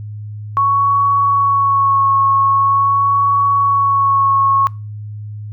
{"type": "tone with vibrato", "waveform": "sine", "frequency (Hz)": 1108.7, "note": "C#6", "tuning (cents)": 0, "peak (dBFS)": -10, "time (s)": [0.57, 4.67], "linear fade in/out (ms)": 0, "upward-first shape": "sine", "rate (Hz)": 0.44, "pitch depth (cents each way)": 19, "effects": ["noise-tail reverb RT60 0.3 s tail -24 dB re dry", "added 105 Hz sine -25 dBFS peak until 5.52 s"]}